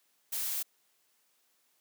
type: noise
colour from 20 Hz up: blue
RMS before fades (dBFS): -34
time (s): 0.32-0.63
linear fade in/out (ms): 10
effects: white hiss -72 dBFS RMS until 1.8 s + high-pass 200 Hz 12 dB/octave